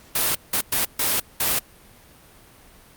white noise bursts at uneven times, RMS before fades -21 dBFS, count 5, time 0.15-0.35 / 0.53-0.61 / 0.72-0.85 / 0.99-1.2 / 1.4-1.59 s, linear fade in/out 5 ms, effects pink hiss -50 dBFS RMS until 2.96 s + Opus 48 kbps

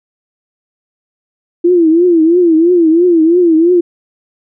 sine tone with vibrato, 337.5 Hz, E4, 41 cents sharp, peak -5 dBFS, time 1.64-3.81 s, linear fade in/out 10 ms, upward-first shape triangle, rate 3 Hz, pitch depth 140 cents each way, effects none

